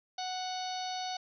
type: harmonic tone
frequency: 740 Hz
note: F#5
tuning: in tune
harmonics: 1 / 2 / 3 / 4 / 5 / 6 / 7 / 8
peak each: -36 / -49 / -50 / -47 / -44 / -43 / -53 / -48 dBFS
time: 0.18-1.17 s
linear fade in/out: 5 ms
effects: none